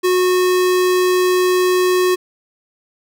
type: tone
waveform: square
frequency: 365.1 Hz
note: F#4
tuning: 23 cents flat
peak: -13 dBFS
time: 0.03-2.16 s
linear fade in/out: 20 ms
effects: none